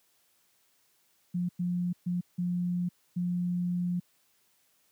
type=tone bursts at uneven times; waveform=sine; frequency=177 Hz; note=F3; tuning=23 cents sharp; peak=-27 dBFS; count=5; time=1.34-1.49 / 1.59-1.93 / 2.06-2.21 / 2.38-2.89 / 3.16-4 s; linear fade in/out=10 ms; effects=white hiss -69 dBFS RMS until 4.91 s + high-pass 80 Hz 12 dB/octave